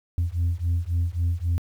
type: beating tone pair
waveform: sine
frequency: 84 / 87.7 Hz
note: E2 / F2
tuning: +33 / +8 cents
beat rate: 3.7 Hz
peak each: -23 dBFS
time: 0.18-1.58 s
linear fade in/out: 0 ms
effects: tanh soft clip ceiling -18 dBFS + 9-bit